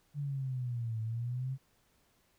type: exponential two-way sweep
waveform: sine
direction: down then up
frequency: 146.83 to 110 to 135.3 Hz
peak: -33 dBFS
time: 0.14-1.58 s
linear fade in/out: 50 ms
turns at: 1.01 s
effects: pink hiss -71 dBFS RMS until 2.38 s